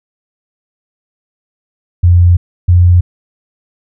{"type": "tone pair in turn", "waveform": "sine", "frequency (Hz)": [87.8, 88.51], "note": ["F2", "F2"], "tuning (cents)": [10, 24], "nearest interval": "unison", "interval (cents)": 14, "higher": "second", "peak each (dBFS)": -3, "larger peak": "neither", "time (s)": [[2.03, 2.37], [2.68, 3.01]], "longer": "first", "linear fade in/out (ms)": 10, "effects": []}